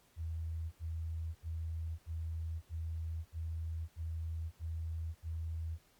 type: tone bursts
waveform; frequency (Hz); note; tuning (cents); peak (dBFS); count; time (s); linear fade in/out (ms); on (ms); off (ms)
sine; 81.3; E2; -23; -36; 9; 0.16-5.784; 50; 560; 73
effects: pink hiss -68 dBFS RMS until 5.99 s + MP3 96 kbps

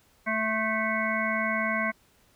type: harmonic tone with a mistuned harmonic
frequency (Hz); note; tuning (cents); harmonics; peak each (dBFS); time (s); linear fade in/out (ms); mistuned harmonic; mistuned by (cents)
220; A3; 0; 1 / 3 / 5 / 7 / 9 / 10; -32 / -32 / -32 / -32 / -32 / -32; 0.26-1.92; 20; 5; -26
effects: pink hiss -63 dBFS RMS until 2.35 s

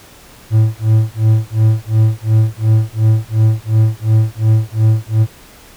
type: tone with tremolo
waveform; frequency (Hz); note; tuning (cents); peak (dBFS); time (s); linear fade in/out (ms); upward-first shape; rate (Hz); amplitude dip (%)
triangle; 110; A2; 0; -4; 0.5-5.27; 50; sine; 2.8; 100
effects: pink hiss -41 dBFS RMS until 5.76 s

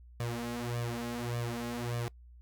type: tone with flanger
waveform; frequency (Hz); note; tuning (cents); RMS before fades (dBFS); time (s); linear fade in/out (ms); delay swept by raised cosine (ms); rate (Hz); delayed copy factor
sawtooth; 119.1; A#2; +38; -36; 0.2-2.08; 0; 1.7 to 4.8; 1.7; +0.85
effects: noise-tail reverb RT60 0.1 s tail -23 dB re dry + added 60 Hz sine -51 dBFS peak until 2.41 s

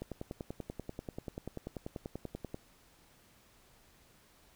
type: click train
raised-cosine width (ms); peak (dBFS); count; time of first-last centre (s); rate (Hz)
2; -26; 27; 0.02-2.544; 10.3
effects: pink hiss -64 dBFS RMS until 4.55 s

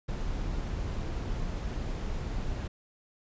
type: noise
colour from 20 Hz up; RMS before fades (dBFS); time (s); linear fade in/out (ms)
brown; -33; 0.08-2.68; 10
effects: resampled to 16000 Hz

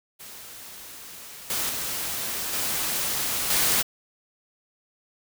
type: noise with level steps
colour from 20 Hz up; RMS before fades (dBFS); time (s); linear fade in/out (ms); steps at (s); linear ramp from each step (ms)
white; -42 / -27 / -30 / -27 / -22; 0.19-3.83; 20; 1.5 / 1.69 / 2.53 / 3.5; 2
effects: none

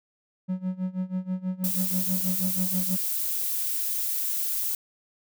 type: tone with tremolo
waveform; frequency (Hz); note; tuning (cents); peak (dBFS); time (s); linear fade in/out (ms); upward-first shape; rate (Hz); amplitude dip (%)
triangle; 185; F#3; 0; -22; 0.48-2.97; 20; sine; 6.2; 90
type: noise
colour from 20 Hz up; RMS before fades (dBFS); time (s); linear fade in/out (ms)
violet; -28; 1.64-4.75; 2
effects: none

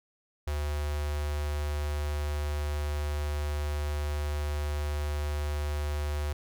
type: tone with notch filter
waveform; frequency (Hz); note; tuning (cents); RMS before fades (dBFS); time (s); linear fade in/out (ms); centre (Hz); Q
square; 73.9; D2; +11; -31; 0.47-6.33; 5; 210; 1.2
effects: none

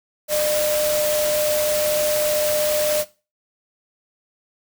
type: tone in noise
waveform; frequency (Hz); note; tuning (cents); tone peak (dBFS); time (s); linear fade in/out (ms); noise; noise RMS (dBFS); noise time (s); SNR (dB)
sine; 603; D5; +46; -19; 0.28-3.05; 50; white; -25; 0.28-3.05; +3
effects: noise-tail reverb RT60 0.3 s tail -17 dB re dry

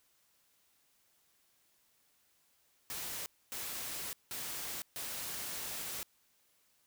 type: noise bursts at uneven times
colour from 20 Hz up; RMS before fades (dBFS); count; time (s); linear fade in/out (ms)
white; -41; 4; 2.9-3.26 / 3.52-4.13 / 4.31-4.82 / 4.96-6.03; 0
effects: white hiss -72 dBFS RMS until 6.86 s

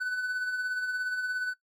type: tone with tremolo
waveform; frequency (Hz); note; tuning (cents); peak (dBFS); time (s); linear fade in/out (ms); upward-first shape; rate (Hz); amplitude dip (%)
triangle; 1499; F#6; +22; -25; 0-1.54; 20; sine; 17; 40
effects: noise-tail reverb RT60 0.1 s tail -19 dB re dry

